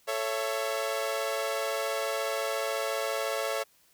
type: chord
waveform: sawtooth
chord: A major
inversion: none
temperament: equal with one note detuned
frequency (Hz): 440 / 554.4 / 668.5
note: A4 / C#5 / E5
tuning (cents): 0 / 0 / +24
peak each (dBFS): -31 / -28 / -30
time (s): 0.07-3.64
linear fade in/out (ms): 20
effects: white hiss -64 dBFS RMS until 3.93 s